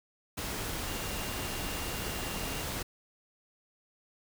sine tone in noise, 2794 Hz, F7, in tune, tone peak -46 dBFS, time 0.87-2.64 s, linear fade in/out 10 ms, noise pink, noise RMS -36 dBFS, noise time 0.37-2.83 s, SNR -13 dB, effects none

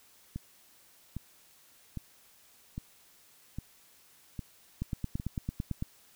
two click trains, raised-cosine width 5 ms, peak -20 / -24 dBFS, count 10 / 7, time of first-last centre 4.82-5.824 / 0.36-5.199 s, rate 8.96 / 1.24 Hz, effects white hiss -61 dBFS RMS until 6.15 s

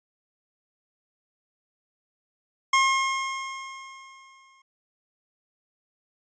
25% pulse tone with exponential decay, 1073 Hz, C6, 43 cents sharp, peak -13 dBFS, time 2.73-4.62 s, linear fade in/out 5 ms, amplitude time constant 410 ms, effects resampled to 16000 Hz

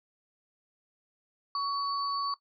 sine tone pair together, 1124 / 4496 Hz, C#6 / C#8, +24 / +24 cents, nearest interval 2 octaves, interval 2400 cents, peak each -29 / -36 dBFS, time 1.55-2.34 s, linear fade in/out 2 ms, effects noise-tail reverb RT60 0.1 s tail -17 dB re dry

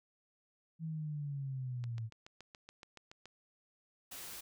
sine linear sweep, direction down, 163.4 to 110 Hz, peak -37 dBFS, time 0.79-2.1 s, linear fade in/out 50 ms
click train, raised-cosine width 0.2 ms, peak -34 dBFS, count 11, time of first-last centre 1.84-3.256 s, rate 7.06 Hz
white noise, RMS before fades -47 dBFS, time 4.11-4.41 s, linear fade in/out 10 ms
effects none

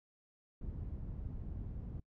white low-pass noise, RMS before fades -43 dBFS, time 0.61-2 s, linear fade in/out 5 ms, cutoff 100 Hz, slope 12 dB/octave, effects noise-tail reverb RT60 0.1 s tail -23 dB re dry

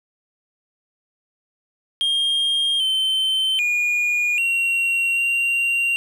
triangle tone with pitch steps, 3222 / 3087 / 2438 / 2745 / 2763 Hz, G7 / G7 / D#7 / F7 / F7, +47 / -27 / -36 / -31 / -19 cents, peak -16 dBFS, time 2.01-5.96 s, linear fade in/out 0 ms, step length 790 ms, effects none

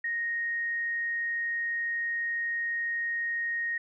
sine tone, 1866 Hz, A#6, 1 cent sharp, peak -28 dBFS, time 0.04-3.78 s, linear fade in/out 5 ms, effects none

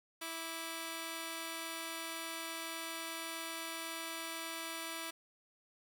5% pulse tone pair together, 328.2 / 1169.6 Hz, E4 / D6, -8 / -7 cents, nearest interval octave + minor seventh, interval 2201 cents, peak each -30 / -34 dBFS, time 0.21-5.11 s, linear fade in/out 10 ms, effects none

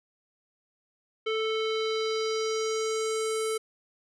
square tone with low-pass filter sweep, 440 Hz, A4, in tune, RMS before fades -29 dBFS, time 1.26-3.58 s, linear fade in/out 10 ms, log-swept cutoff 2900 to 10000 Hz, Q 2.7, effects none

